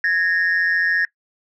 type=tone pair together; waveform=sine; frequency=1666 / 1840.4 Hz; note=G#6 / A#6; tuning=+5 / -23 cents; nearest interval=major second; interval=172 cents; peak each=-17 dBFS; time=0.04-1.05 s; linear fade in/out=2 ms; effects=noise-tail reverb RT60 0.1 s tail -20 dB re dry + tanh soft clip ceiling -12 dBFS